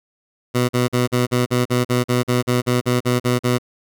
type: tone bursts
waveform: 15% pulse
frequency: 123.47 Hz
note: B2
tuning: in tune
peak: -9 dBFS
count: 16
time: 0.54-3.585 s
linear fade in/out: 20 ms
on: 150 ms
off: 43 ms
effects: none